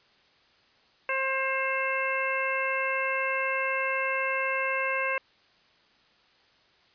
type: harmonic tone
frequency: 532 Hz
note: C5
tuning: 29 cents sharp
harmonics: 1 / 2 / 3 / 4 / 5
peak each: -32 / -32 / -32 / -32 / -32 dBFS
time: 1.09-5.18 s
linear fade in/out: 2 ms
effects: white hiss -62 dBFS RMS until 6.94 s + resampled to 11025 Hz